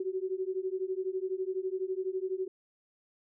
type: beating tone pair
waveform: sine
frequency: 370 / 382 Hz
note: F#4 / G4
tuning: 0 / -45 cents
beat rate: 12 Hz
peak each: -34 / -34 dBFS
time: 0-2.48 s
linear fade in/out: 5 ms
effects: none